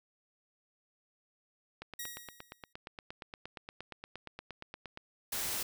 click train, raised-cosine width 0.3 ms, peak -27 dBFS, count 28, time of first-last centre 1.82-4.974 s, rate 8.56 Hz
5% pulse tone with exponential decay, 1900 Hz, A#6, 33 cents sharp, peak -27 dBFS, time 1.99-2.73 s, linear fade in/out 5 ms, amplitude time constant 160 ms
white noise, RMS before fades -36 dBFS, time 5.32-5.63 s, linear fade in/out 5 ms
effects none

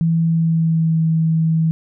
sine tone with pitch glide, 164.81 to 161.42 Hz, E3 to E3, 0 to -36 cents, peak -13 dBFS, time 0.01-1.71 s, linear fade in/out 0 ms, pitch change -36 cents, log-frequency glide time 0.23-1 s, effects none

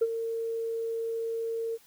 sine tone with ADSR envelope, 455.9 Hz, A#4, 39 cents flat, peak -18 dBFS, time 0.01-1.78 s, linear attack 11 ms, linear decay 42 ms, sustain -11 dB, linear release 38 ms, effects tanh soft clip ceiling -17 dBFS + white hiss -59 dBFS RMS until 1.86 s

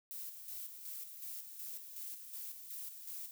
violet noise with tremolo, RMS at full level -45 dBFS, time 0.11-3.31 s, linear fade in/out 0 ms, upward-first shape square, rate 2.7 Hz, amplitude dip 50%, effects none

